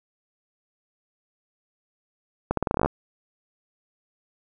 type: accelerating click train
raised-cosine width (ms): 1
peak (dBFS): -8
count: 12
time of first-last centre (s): 2.51-2.86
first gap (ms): 63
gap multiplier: 0.85
effects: none